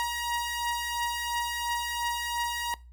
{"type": "beating tone pair", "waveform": "sawtooth", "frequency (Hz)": [948, 950.9], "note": ["A#5", "A#5"], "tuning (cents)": [29, 34], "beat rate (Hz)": 2.9, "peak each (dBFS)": [-31, -26], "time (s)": [0, 2.74], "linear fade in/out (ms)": 0, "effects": ["noise-tail reverb RT60 0.3 s tail -21 dB re dry", "added 60 Hz sine -47 dBFS peak until 2.92 s"]}